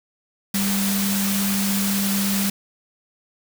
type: tone in noise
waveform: sine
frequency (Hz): 197.8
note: G3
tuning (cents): +16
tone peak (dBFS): -21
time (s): 0.54-2.5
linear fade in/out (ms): 5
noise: white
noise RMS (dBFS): -25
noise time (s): 0.54-2.5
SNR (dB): +1
effects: none